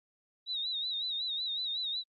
sine tone with vibrato, 3829 Hz, A#7, 46 cents sharp, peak -32 dBFS, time 0.46-2.04 s, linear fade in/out 50 ms, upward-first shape sine, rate 5.4 Hz, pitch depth 84 cents each way, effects Opus 48 kbps

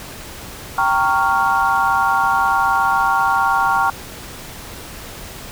sine chord, G half-diminished seventh, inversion none, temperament equal with one note detuned, 784 / 922.7 / 1108.7 / 1396.9 Hz, G5 / Bb5 / Db6 / F6, 0 / -18 / 0 / 0 cents, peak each -19 dBFS, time 0.78-3.9 s, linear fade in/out 2 ms, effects pink hiss -34 dBFS RMS until 5.51 s

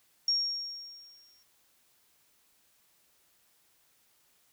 sine tone with exponential decay, 5560 Hz, F8, 9 cents flat, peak -23 dBFS, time 0.28-1.43 s, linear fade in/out 2 ms, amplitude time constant 250 ms, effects white hiss -68 dBFS RMS until 4.52 s

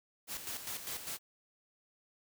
white noise with tremolo, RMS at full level -40 dBFS, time 0.27-1.19 s, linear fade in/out 50 ms, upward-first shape square, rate 5 Hz, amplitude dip 55%, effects none

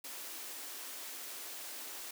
white high-pass noise, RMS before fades -45 dBFS, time 0.04-2.11 s, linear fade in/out 5 ms, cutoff 240 Hz, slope 96 dB/octave, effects none

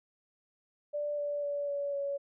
sine tone with pitch steps, 587.3 / 580.9 / 574.5 / 568.3 / 562.1 Hz, D5 / D5 / D5 / C#5 / C#5, 0 / -19 / -38 / +43 / +24 cents, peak -31 dBFS, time 0.93-2.18 s, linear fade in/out 20 ms, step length 250 ms, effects none

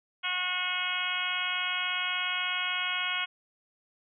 harmonic tone, 363.5 Hz, F#4, 31 cents flat, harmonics 2 / 3 / 4 / 5 / 6 / 7 / 8 / 9, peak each -43 / -38 / -35 / -44 / -34 / -36 / -35 / -36 dBFS, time 0.23-3.26 s, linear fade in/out 20 ms, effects none

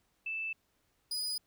sine / 35% pulse tone pair in turn, 2640 / 4954 Hz, E7 / D#8, +2 / -8 cents, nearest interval major seventh, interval 1090 cents, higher second, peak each -34 / -32 dBFS, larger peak second, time 0.26-0.53 / 1.11-1.38 s, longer neither, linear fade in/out 5 ms, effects pink hiss -75 dBFS RMS until 1.46 s

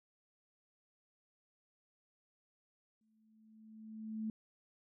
sine tone with exponential growth, 218.7 Hz, A3, 10 cents flat, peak -35 dBFS, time 3.01-4.3 s, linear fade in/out 2 ms, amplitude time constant 280 ms, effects none

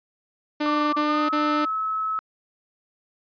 sawtooth tone bursts, 299.1 Hz, D4, 32 cents sharp, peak -18 dBFS, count 3, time 0.6-1.654 s, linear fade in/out 10 ms, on 330 ms, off 32 ms
sine tone with pitch glide, 1173 to 1294 Hz, D6 to E6, -2 to -32 cents, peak -23 dBFS, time 0.66-2.19 s, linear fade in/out 0 ms, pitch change +170 cents, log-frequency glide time 0.98-1.34 s
effects resampled to 11025 Hz

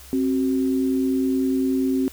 sine tone pair together, 265.2 / 375.1 Hz, C4 / F#4, +23 / +24 cents, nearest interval tritone, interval 601 cents, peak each -19 / -26 dBFS, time 0.13-2.08 s, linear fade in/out 0 ms, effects added 66 Hz sine -45 dBFS peak until 2.12 s + white hiss -45 dBFS RMS until 2.12 s

